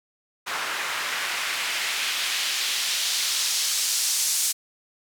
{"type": "noise with band-pass filter sweep", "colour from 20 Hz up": "white", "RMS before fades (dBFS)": -26, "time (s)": [0.46, 4.53], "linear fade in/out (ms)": 20, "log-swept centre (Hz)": [1300, 7200], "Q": 1.1, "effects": []}